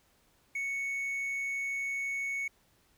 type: tone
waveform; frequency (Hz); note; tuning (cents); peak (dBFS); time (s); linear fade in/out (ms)
triangle; 2217; C#7; 0; -30; 0.55-2.48; 5
effects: pink hiss -68 dBFS RMS until 2.97 s